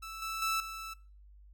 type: tone with level steps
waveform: sawtooth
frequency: 1318.5 Hz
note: E6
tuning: in tune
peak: -38 / -32 / -26 / -37 dBFS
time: 0.02-0.94 s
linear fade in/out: 10 ms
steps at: 0.22 / 0.42 / 0.6 s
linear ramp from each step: 2 ms
effects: noise-tail reverb RT60 0.4 s tail -22 dB re dry + added 50 Hz sine -53 dBFS peak until 1.53 s